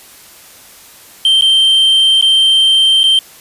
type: tone with dropouts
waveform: triangle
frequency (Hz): 3136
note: G7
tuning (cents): 0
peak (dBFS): -5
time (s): 1.25-3.19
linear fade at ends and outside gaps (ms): 2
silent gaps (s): 1.411-1.421 / 2.212-2.224 / 3.033-3.039
effects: white hiss -39 dBFS RMS until 3.4 s + resampled to 32000 Hz